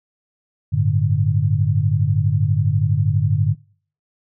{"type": "chord", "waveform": "sine", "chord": "G suspended second", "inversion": "none", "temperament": "just", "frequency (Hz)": [98, 110.25, 147], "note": ["G2", "A2", "D3"], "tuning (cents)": [0, 4, 2], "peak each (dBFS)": -19, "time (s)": [0.72, 3.55], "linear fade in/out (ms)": 20, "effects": ["noise-tail reverb RT60 0.5 s tail -24 dB re dry"]}